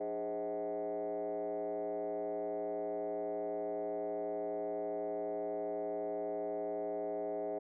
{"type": "tone with frequency modulation", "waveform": "sine", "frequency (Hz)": 523.3, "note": "C5", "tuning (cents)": 0, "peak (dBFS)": -34, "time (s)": [0, 7.59], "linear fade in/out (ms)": 10, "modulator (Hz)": 112, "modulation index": 1.7, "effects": ["tanh soft clip ceiling -31 dBFS"]}